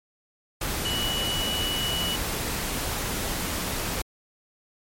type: tone in noise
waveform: sine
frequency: 2942 Hz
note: F#7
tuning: 11 cents flat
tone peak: -27 dBFS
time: 0.85-2.16 s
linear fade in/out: 5 ms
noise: pink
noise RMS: -29 dBFS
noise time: 0.61-4.02 s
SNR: -1 dB
effects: MP3 64 kbps